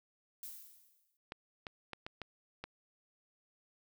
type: noise with exponential decay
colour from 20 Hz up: violet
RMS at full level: -44 dBFS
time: 0.43-1.17 s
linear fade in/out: 1 ms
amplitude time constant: 160 ms
type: clicks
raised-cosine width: 0.3 ms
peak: -26 dBFS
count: 6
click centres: 1.321 / 1.668 / 1.933 / 2.065 / 2.217 / 2.64 s
effects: none